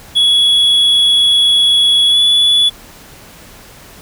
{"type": "tone with pitch glide", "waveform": "triangle", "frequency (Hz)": [3368, 3425], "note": ["G#7", "A7"], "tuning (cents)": [24, -47], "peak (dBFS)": -6, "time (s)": [0.15, 2.7], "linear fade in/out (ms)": 20, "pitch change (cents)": 29, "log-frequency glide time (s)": [2.1, 2.18], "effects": ["pink hiss -38 dBFS RMS until 4.01 s"]}